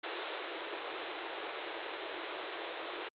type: band-pass noise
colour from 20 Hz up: pink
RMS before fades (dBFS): -41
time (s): 0.03-3.09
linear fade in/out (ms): 10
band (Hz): 320 to 3900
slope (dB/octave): 96
effects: Opus 48 kbps